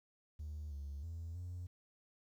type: tone with pitch steps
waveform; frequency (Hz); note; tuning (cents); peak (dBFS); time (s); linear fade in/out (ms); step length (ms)
triangle; 75.7 / 70.8 / 83 / 89.1; D#2 / C#2 / E2 / F2; -47 / +37 / +12 / +35; -39; 0.39-1.67; 10; 320
effects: tanh soft clip ceiling -38 dBFS + 12-bit